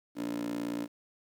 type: tone with high-pass filter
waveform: 15% pulse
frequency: 58 Hz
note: A#1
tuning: 8 cents flat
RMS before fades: -35 dBFS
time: 0.15-0.88 s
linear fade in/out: 50 ms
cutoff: 300 Hz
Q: 6.1
effects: 11-bit